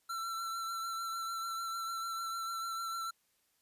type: tone with vibrato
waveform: square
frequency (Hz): 1348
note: E6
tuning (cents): +38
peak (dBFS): -37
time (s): 0.09-3.11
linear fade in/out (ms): 10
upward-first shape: triangle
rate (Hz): 6.7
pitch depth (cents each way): 27
effects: white hiss -75 dBFS RMS until 3.61 s + resampled to 32000 Hz